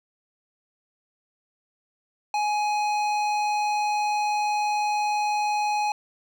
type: tone with hard clipping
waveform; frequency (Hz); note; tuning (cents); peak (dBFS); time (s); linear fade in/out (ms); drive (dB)
triangle; 837; G#5; +13; -24; 2.34-5.92; 2; 17
effects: none